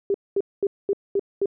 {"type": "tone bursts", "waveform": "sine", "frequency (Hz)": 398.1, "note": "G4", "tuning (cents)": 27, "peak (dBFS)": -18, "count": 6, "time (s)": [0.1, 1.458], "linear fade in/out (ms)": 2, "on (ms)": 43, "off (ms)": 220, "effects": []}